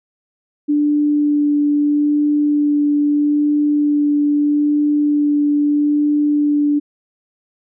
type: tone with vibrato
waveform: sine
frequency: 293.7 Hz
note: D4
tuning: in tune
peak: -12 dBFS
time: 0.68-6.8 s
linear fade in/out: 20 ms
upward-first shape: sine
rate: 0.78 Hz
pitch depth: 9 cents each way
effects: none